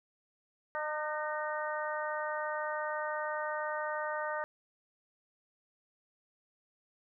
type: harmonic tone with a mistuned harmonic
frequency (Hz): 303.8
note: D#4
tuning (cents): -41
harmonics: 2 / 3 / 4 / 5 / 6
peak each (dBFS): -37 / -39 / -40 / -41 / -42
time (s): 0.75-4.44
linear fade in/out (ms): 0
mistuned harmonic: 6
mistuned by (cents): +30
effects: none